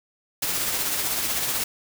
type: noise with tremolo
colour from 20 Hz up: white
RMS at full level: -24 dBFS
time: 0.42-1.64 s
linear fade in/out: 5 ms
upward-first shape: triangle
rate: 16 Hz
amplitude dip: 40%
effects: none